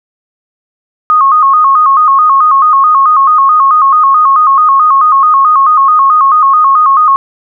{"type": "tone with vibrato", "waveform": "sine", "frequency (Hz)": 1163, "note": "D6", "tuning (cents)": -17, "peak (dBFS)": -3, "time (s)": [1.1, 7.16], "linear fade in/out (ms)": 0, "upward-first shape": "square", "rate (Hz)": 4.6, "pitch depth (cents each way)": 110, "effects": []}